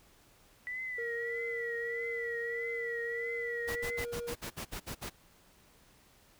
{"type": "tone with vibrato", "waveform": "sine", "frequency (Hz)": 1962, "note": "B6", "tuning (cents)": -12, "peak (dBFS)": -36, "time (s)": [0.67, 4.04], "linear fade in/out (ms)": 0, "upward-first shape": "triangle", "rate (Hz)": 1.6, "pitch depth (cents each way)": 84}
{"type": "tone with pitch glide", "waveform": "triangle", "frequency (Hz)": [466.2, 474.9], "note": ["A#4", "A#4"], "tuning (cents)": [0, 32], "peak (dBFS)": -35, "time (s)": [0.98, 4.34], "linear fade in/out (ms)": 5, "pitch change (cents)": 32, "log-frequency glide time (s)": [3.17, 3.92]}
{"type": "noise bursts", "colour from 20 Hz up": "pink", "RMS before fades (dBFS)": -40, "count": 10, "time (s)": [3.67, 5.101], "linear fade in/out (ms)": 20, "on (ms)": 90, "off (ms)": 59}
{"effects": ["pink hiss -63 dBFS RMS until 6.39 s"]}